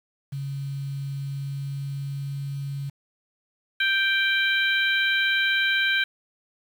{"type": "tone with pitch glide", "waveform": "sine", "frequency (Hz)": [138.59, 139.55], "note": ["C#3", "C#3"], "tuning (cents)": [0, 12], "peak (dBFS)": -28, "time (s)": [0.32, 2.9], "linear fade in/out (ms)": 10, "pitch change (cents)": 12, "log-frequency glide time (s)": [1.12, 2.38]}
{"type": "harmonic tone", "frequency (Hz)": 784, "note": "G5", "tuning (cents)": 0, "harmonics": [2, 3, 4, 5], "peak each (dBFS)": [-22, -26, -28, -30], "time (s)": [3.8, 6.04], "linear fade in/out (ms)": 5}
{"effects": ["8-bit"]}